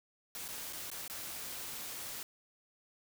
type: noise with dropouts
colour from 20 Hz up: white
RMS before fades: -43 dBFS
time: 0.35-2.23 s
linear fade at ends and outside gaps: 1 ms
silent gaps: 0.481-0.486 / 0.727-0.732 / 0.902-0.915 / 1.079-1.098 s
effects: none